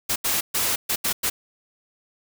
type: noise bursts at uneven times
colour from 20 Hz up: white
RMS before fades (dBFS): -23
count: 6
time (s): 0.09-0.16 / 0.24-0.41 / 0.54-0.76 / 0.89-0.96 / 1.04-1.13 / 1.23-1.3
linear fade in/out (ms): 10
effects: none